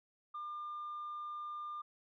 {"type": "tone", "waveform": "sine", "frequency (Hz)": 1200, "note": "D6", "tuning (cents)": 37, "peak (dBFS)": -39, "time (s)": [0.34, 1.82], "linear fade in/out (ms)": 10, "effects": ["tanh soft clip ceiling -38 dBFS"]}